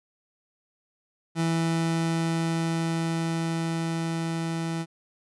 30% pulse tone with level ramp, 164.81 Hz, E3, in tune, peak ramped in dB -20 to -25 dBFS, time 1.35-4.86 s, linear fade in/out 50 ms, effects resampled to 24000 Hz

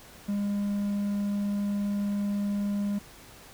triangle tone, 203 Hz, G#3, 39 cents flat, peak -24 dBFS, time 0.28-2.99 s, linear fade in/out 10 ms, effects pink hiss -50 dBFS RMS until 3.53 s

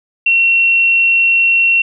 sine tone, 2725 Hz, F7, 43 cents flat, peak -8 dBFS, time 0.26-1.82 s, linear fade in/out 5 ms, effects none

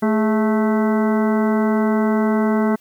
harmonic tone with a mistuned harmonic, 218.7 Hz, A3, 10 cents flat, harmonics 1 / 2 / 3 / 4 / 5 / 6 / 7 / 9, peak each -16 / -22 / -26 / -28 / -30 / -32 / -33 / -35 dBFS, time 0.02-2.76 s, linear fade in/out 10 ms, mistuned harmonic 2, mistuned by -75 cents, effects white hiss -55 dBFS RMS until 2.8 s

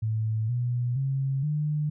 sine tone with pitch steps, 110 / 122.05 / 135.43 / 150.26 Hz, A2 / B2 / C#3 / D3, 0 / -20 / -40 / +40 cents, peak -24 dBFS, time 0.02-1.9 s, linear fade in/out 10 ms, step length 470 ms, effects none

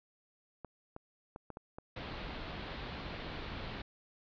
clicks, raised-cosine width 1 ms, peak -30 dBFS, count 6, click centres 0.647 / 0.964 / 1.361 / 1.503 / 1.571 / 1.785 s
pink low-pass noise, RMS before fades -43 dBFS, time 1.96-3.82 s, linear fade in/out 5 ms, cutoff 4300 Hz, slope 48 dB/octave
effects none

